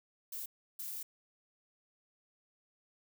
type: noise bursts at uneven times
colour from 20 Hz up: violet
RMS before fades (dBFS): -42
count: 2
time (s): 0.32-0.46 / 0.79-1.03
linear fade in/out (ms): 5
effects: none